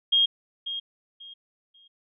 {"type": "tone with echo", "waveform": "sine", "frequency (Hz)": 3243, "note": "G#7", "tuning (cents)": -42, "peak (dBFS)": -17, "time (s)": [0.12, 0.26], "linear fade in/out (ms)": 10, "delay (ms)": 540, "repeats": 3, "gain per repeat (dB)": -12, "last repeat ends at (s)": 1.88, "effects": []}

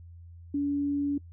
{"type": "tone", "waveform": "sine", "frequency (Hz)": 285.2, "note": "C#4", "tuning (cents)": 49, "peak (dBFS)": -25, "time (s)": [0.54, 1.18], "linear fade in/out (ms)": 5, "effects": ["noise-tail reverb RT60 0.1 s tail -24 dB re dry", "added 85 Hz sine -45 dBFS peak until 1.32 s"]}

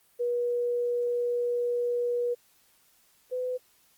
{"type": "tone pair in turn", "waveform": "sine", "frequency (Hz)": [482.9, 503.5], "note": ["B4", "B4"], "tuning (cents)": [-39, 33], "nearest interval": "minor second", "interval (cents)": 72, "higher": "second", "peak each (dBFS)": [-25, -28], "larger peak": "first", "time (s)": [[0.19, 2.35], [3.31, 3.58]], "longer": "first", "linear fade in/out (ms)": 20, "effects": ["white hiss -64 dBFS RMS until 3.97 s", "Opus 32 kbps"]}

